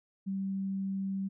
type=tone; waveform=sine; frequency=193.8 Hz; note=G3; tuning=20 cents flat; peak=-31 dBFS; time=0.26-1.29 s; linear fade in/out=20 ms; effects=none